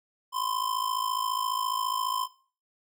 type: ring-modulated tone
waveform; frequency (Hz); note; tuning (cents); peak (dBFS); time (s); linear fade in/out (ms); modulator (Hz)
square; 1036; C6; -17; -25; 0.32-2.28; 50; 27.3
effects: noise-tail reverb RT60 0.4 s tail -18 dB re dry